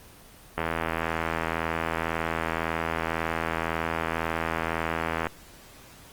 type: click train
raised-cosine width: 0.5 ms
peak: -11 dBFS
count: 385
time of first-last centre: 0.58-5.269 s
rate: 81.9 Hz
effects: pink hiss -50 dBFS RMS until 6.12 s + Opus 24 kbps